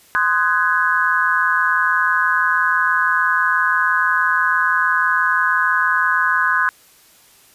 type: chord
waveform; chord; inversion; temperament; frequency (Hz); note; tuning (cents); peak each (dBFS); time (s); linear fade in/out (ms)
sine; Ab dominant seventh; first; just; 1038.3 / 1245.9 / 1495.1 / 1661.2; C6 / Eb6 / Gb6 / Ab6; -14 / +2 / +18 / 0; -20 / -22 / -18 / -19; 0.15-6.69; 0
effects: white hiss -50 dBFS RMS until 7.54 s + resampled to 32000 Hz